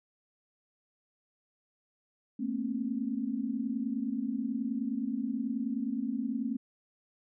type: tone cluster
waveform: sine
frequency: 220.3 / 239.2 / 269.7 Hz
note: A3 / A#3 / C#4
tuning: +2 / +45 / -47 cents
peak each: -35 / -35 / -34 dBFS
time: 2.39-6.57 s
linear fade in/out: 10 ms
effects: none